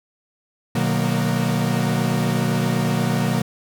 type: chord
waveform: 45% pulse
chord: B major seventh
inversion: none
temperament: equal with one note detuned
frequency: 123.47 / 152.71 / 185 / 233.1 Hz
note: B2 / D#3 / F#3 / A#3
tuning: 0 / -32 / 0 / 0 cents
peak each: -24 dBFS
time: 0.75-3.42 s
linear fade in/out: 5 ms
effects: none